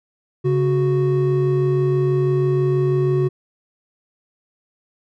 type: tone pair together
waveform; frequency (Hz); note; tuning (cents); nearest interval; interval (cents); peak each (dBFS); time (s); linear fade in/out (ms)
triangle; 138.59 / 369.6; C#3 / F#4; 0 / -2; octave + perfect fourth; 1698; -16; 0.44-3.29; 20
effects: none